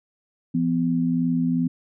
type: tone pair together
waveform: sine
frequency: 169.7 / 252.2 Hz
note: F3 / B3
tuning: -49 / +36 cents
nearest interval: perfect fifth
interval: 685 cents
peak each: -23 / -21 dBFS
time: 0.54-1.68 s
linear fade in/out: 10 ms
effects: none